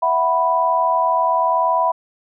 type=chord; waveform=sine; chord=E suspended second; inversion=none; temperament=equal; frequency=659.3 / 740 / 987.8 Hz; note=E5 / F#5 / B5; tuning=0 / 0 / 0 cents; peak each=-20 / -22 / -16 dBFS; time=0.02-1.92 s; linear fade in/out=10 ms; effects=none